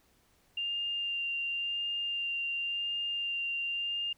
sine tone with vibrato, 2794 Hz, F7, in tune, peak -31 dBFS, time 0.57-4.13 s, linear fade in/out 5 ms, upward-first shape sine, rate 0.93 Hz, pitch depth 11 cents each way, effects pink hiss -68 dBFS RMS until 4.17 s

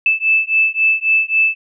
sine beating tone pair, 2628 / 2631.7 Hz, E7 / E7, -6 / -3 cents, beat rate 3.7 Hz, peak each -15 dBFS, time 0.06-1.55 s, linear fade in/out 2 ms, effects none

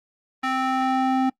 square tone with band-pass filter sweep, 261.6 Hz, C4, in tune, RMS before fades -22 dBFS, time 0.43-1.3 s, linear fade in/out 10 ms, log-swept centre 1500 to 540 Hz, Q 1.2, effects noise-tail reverb RT60 0.1 s tail -23 dB re dry + Opus 32 kbps

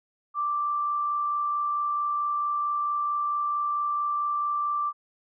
sine tone with amplitude modulation, 1174.7 Hz, D6, in tune, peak -23 dBFS, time 0.34-4.93 s, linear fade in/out 50 ms, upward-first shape sine, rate 64.5 Hz, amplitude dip 25%, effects none

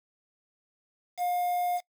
triangle tone with quantisation, 712 Hz, F5, 33 cents sharp, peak -24 dBFS, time 1.17-1.81 s, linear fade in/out 50 ms, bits 7, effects noise-tail reverb RT60 0.1 s tail -23 dB re dry

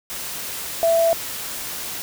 sine tone in noise, 665 Hz, E5, 15 cents sharp, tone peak -14 dBFS, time 0.83-1.13 s, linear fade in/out 0 ms, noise white, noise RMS -30 dBFS, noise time 0.1-2.02 s, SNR +13 dB, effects none

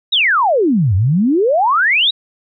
sine exponential two-way sweep, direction down then up, 3951 to 88.6 to 3951 Hz, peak -10 dBFS, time 0.12-2.11 s, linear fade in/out 10 ms, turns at 0.95 s, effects none

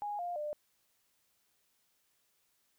sine tone with pitch steps, 826 / 702.7 / 597.7 Hz, G#5 / F5 / D5, -10 / +10 / +30 cents, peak -35 dBFS, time 0.02-0.53 s, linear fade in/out 0 ms, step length 170 ms, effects white hiss -75 dBFS RMS until 2.78 s

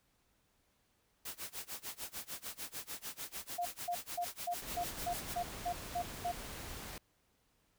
white noise with tremolo, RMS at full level -42 dBFS, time 1.25-5.34 s, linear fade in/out 5 ms, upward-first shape sine, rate 6.7 Hz, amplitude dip 95%
sine tone bursts, 703 Hz, F5, 11 cents sharp, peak -33 dBFS, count 10, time 3.58-6.32 s, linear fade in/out 10 ms, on 76 ms, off 220 ms
pink noise, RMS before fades -46 dBFS, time 4.62-6.98 s, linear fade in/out 2 ms
effects pink hiss -75 dBFS RMS until 7.78 s

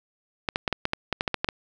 clicks, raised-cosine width 0.3 ms, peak -8 dBFS, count 12, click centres 0.488 / 0.559 / 0.678 / 0.727 / 0.854 / 0.934 / 1.127 / 1.209 / 1.278 / 1.343 / 1.445 / 1.488 s, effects none

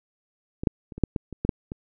clicks, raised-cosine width 3 ms, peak -17 / -6 / -26 / -23 / -6 / -13 / -23 / -12 / -7 / -20 dBFS, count 10, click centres 0.635 / 0.672 / 0.922 / 0.98 / 1.037 / 1.162 / 1.327 / 1.45 / 1.492 / 1.719 s, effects none

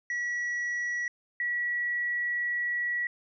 triangle / sine tone pair in turn, 1933 / 1933 Hz, B6 / B6, -38 / -38 cents, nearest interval unison, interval 0 cents, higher neither, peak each -27 dBFS, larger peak neither, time 0.1-1.08 / 1.4-3.07 s, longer second, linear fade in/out 2 ms, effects resampled to 16000 Hz

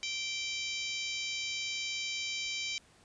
harmonic tone with a mistuned harmonic, 779 Hz, G5, 11 cents flat, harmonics 3 / 4 / 5 / 6 / 7 / 8 / 9, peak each -38 / -40 / -42 / -44 / -45 / -46 / -47 dBFS, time 0.03-2.78 s, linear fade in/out 0 ms, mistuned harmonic 6, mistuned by +26 cents, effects pink hiss -62 dBFS RMS until 3.04 s + resampled to 22050 Hz

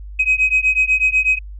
sine beating tone pair, 2525 / 2533.1 Hz, D#7 / D#7, +25 / +30 cents, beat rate 8.1 Hz, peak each -15 dBFS, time 0.19-1.39 s, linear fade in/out 10 ms, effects tanh soft clip ceiling -7 dBFS + added 50 Hz sine -30 dBFS peak until 1.59 s

